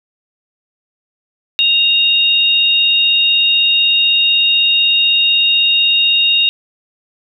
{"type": "tone pair together", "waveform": "sine", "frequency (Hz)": [2794, 3730], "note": ["F7", "A#7"], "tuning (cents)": [0, 0], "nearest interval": "perfect fourth", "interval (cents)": 500, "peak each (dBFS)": -12, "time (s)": [1.59, 6.49], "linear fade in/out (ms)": 0, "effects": []}